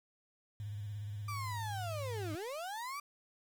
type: tone with vibrato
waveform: sine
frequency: 103.5 Hz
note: G#2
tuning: 5 cents flat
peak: -39 dBFS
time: 0.6-2.35 s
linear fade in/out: 0 ms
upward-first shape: square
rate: 17 Hz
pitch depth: 55 cents each way
type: linear two-way sweep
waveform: 35% pulse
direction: down then up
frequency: 1189 to 295 to 1189 Hz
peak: -38 dBFS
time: 1.28-3 s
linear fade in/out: 5 ms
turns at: 2.33 s
effects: 10-bit